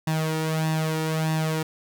sawtooth tone with flanger, 158.2 Hz, D#3, 29 cents sharp, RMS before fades -25 dBFS, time 0.07-1.63 s, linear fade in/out 5 ms, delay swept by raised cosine 1.1 to 2.2 ms, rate 1.6 Hz, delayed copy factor +0.65, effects none

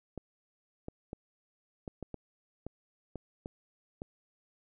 clicks, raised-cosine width 2 ms, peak -26 dBFS, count 10, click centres 0.177 / 0.884 / 1.131 / 1.878 / 2.027 / 2.143 / 2.666 / 3.157 / 3.459 / 4.019 s, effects none

